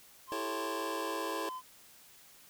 triangle tone with pitch glide, 1046.5 to 1023.2 Hz, C6 to C6, 0 to -39 cents, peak -37 dBFS, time 0.27-1.62 s, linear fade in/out 50 ms, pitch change -39 cents, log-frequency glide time 0.37-1.32 s
sawtooth chord, A dominant seventh, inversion second, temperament just, 330 / 396 / 440 / 550 Hz, E4 / G4 / A4 / C#5, +2 / +18 / 0 / -14 cents, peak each -36 / -39 / -37 / -38 dBFS, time 0.32-1.49 s, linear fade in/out 0 ms
effects white hiss -58 dBFS RMS until 2.49 s

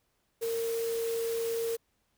sine tone in noise, 459.2 Hz, A#4, 26 cents flat, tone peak -29 dBFS, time 0.41-1.77 s, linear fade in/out 20 ms, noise white, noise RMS -42 dBFS, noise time 0.41-1.77 s, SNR +10 dB, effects pink hiss -75 dBFS RMS until 2.17 s

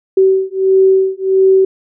sine beating tone pair, 381.2 / 382.7 Hz, G4 / G4, -48 / -42 cents, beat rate 1.5 Hz, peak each -11 dBFS, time 0.17-1.65 s, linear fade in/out 5 ms, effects none

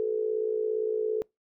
sine tone with amplitude modulation, 434.5 Hz, A4, 22 cents flat, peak -22 dBFS, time 0-1.22 s, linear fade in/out 0 ms, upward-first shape sine, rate 57.5 Hz, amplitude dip 75%, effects noise-tail reverb RT60 0.2 s tail -26 dB re dry

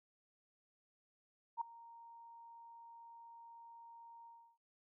sine tone with ADSR envelope, 929 Hz, A#5, 6 cents flat, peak -33 dBFS, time 1.57-4.58 s, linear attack 42 ms, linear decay 4 ms, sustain -21 dB, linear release 320 ms, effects none

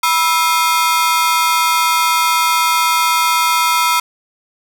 sawtooth ring-modulated tone, 1148 Hz, D6, 40 cents flat, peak -5 dBFS, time 0.03-4 s, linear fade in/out 5 ms, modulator 172 Hz, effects none

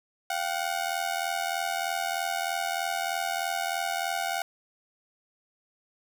sawtooth ring-modulated tone, 736 Hz, F#5, 9 cents flat, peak -21 dBFS, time 0.3-4.42 s, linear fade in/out 2 ms, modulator 41.6 Hz, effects none

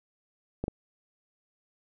clicks, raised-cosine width 2 ms, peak -17 dBFS, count 2, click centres 0.64 / 0.681 s, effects none

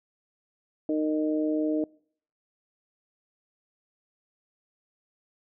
harmonic tone, 154 Hz, D#3, 17 cents flat, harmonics 2 / 3 / 4, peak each -25 / -32 / -32 dBFS, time 0.89-1.84 s, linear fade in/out 2 ms, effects noise-tail reverb RT60 0.6 s tail -25 dB re dry

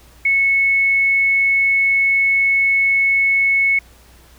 sine tone, 2201 Hz, C#7, 13 cents flat, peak -12 dBFS, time 0.25-3.79 s, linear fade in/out 5 ms, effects added 60 Hz sine -46 dBFS peak until 4.38 s + pink hiss -49 dBFS RMS until 4.38 s

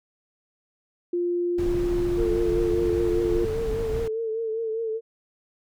sine tone, 350 Hz, F4, 4 cents sharp, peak -22 dBFS, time 1.13-3.45 s, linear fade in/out 5 ms
brown noise, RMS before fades -30 dBFS, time 1.58-4.08 s, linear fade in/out 5 ms
sine tone with vibrato, 448 Hz, A4, 31 cents sharp, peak -25 dBFS, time 2.16-5.01 s, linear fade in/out 50 ms, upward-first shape triangle, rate 5 Hz, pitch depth 54 cents each way
effects none

